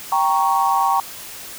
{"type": "chord", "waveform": "sine", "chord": "G diminished", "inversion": "none", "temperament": "equal", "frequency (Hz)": [784, 932.3, 1108.7], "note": ["G5", "Bb5", "Db6"], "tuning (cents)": [0, 0, 0], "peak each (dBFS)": -19, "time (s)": [0.12, 1], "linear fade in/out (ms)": 2, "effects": ["white hiss -35 dBFS RMS until 1.58 s"]}